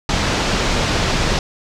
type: low-pass noise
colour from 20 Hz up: pink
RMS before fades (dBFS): -18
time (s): 0.09-1.39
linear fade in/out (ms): 2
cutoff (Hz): 6300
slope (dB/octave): 24
effects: none